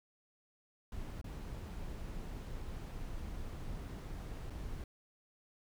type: noise with dropouts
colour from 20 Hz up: brown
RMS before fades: -43 dBFS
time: 0.92-4.84 s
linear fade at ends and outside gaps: 2 ms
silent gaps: 1.214-1.242 / 4.5-4.504 s
effects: none